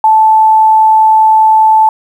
sine tone, 875 Hz, A5, 10 cents flat, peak -3 dBFS, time 0.04-1.89 s, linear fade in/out 2 ms, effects 7-bit

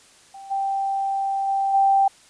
sine tone with level steps, 784 Hz, G5, in tune, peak -37 / -21 / -19 / -14 dBFS, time 0.34-2.08 s, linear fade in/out 5 ms, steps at 0.5 / 1.47 / 1.73 s, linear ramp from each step 20 ms, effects white hiss -52 dBFS RMS until 2.29 s + resampled to 22050 Hz

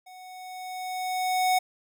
square tone with level ramp, 740 Hz, F#5, in tune, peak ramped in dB -46 to -20 dBFS, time 0.06-1.59 s, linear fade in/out 10 ms, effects none

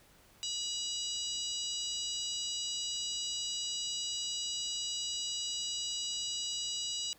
harmonic tone, 970 Hz, B5, 31 cents flat, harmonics 3 / 4 / 5 / 6 / 7 / 8, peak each -39 / -40 / -42 / -45 / -47 / -42 dBFS, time 0.43-7.13 s, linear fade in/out 0 ms, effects pink hiss -62 dBFS RMS until 7.18 s

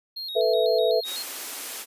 triangle tone with vibrato, 3996 Hz, B7, 20 cents sharp, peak -30 dBFS, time 0.16-1.23 s, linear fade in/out 10 ms, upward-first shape square, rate 4 Hz, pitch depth 99 cents each way
sine chord, A suspended second, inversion none, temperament equal, 440 / 493.9 / 659.3 Hz, A4 / B4 / E5, 0 / 0 / 0 cents, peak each -23 dBFS, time 0.35-1.01 s, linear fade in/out 20 ms
white high-pass noise, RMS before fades -34 dBFS, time 1.04-1.86 s, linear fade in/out 50 ms, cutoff 240 Hz, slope 48 dB/octave
effects resampled to 32000 Hz

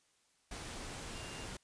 sine tone in noise, 2794 Hz, F7, in tune, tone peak -53 dBFS, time 1.14-1.45 s, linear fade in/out 5 ms, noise pink, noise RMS -45 dBFS, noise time 0.51-1.57 s, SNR -11 dB, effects white hiss -73 dBFS RMS until 1.63 s + resampled to 22050 Hz

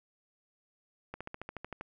slowing click train, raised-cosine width 0.5 ms, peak -25 dBFS, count 10, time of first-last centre 1.14-1.811 s, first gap 66 ms, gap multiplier 1.03, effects none

